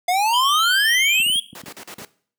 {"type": "exponential sweep", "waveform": "square", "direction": "up", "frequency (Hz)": [698.5, 3348], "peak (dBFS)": -17, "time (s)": [0.08, 1.4], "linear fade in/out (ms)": 5}
{"type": "tone", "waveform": "sine", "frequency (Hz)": 3127, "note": "G7", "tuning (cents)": -5, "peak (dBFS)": -19, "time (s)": [0.33, 1.23], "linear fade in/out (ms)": 10}
{"type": "clicks", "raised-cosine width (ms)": 5, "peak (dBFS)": -17, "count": 9, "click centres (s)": [1.201, 1.265, 1.299, 1.358, 1.531, 1.637, 1.682, 1.985, 2.019]}
{"type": "noise bursts", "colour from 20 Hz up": "pink", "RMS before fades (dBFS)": -35, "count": 5, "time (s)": [1.55, 2.05], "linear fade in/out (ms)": 2, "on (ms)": 68, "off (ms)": 40}
{"effects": ["noise-tail reverb RT60 0.5 s tail -18 dB re dry", "high-pass 300 Hz 12 dB/octave"]}